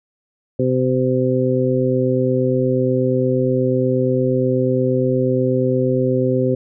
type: harmonic tone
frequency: 128.4 Hz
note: C3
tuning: 32 cents flat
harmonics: 1 / 2 / 3 / 4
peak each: -20 / -20 / -20 / -20 dBFS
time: 0.59-6.55 s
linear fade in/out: 5 ms
effects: none